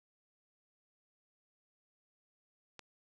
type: click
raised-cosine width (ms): 0.2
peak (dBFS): -30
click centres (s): 2.793
effects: none